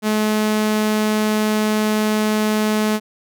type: tone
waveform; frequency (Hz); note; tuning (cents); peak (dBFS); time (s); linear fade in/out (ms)
sawtooth; 214.2; A3; -46; -12; 0.02-3; 50
effects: none